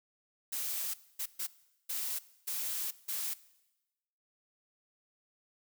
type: noise bursts at uneven times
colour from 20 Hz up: blue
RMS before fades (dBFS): -36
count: 6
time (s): 0.52-0.94 / 1.19-1.26 / 1.39-1.47 / 1.89-2.19 / 2.47-2.91 / 3.08-3.34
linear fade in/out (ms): 10
effects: noise-tail reverb RT60 1.0 s tail -19 dB re dry